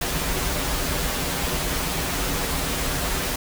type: noise with comb filter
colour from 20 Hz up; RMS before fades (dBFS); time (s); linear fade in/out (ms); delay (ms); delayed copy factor
pink; -25; 0.01-3.36; 5; 9.3; -0.7
effects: none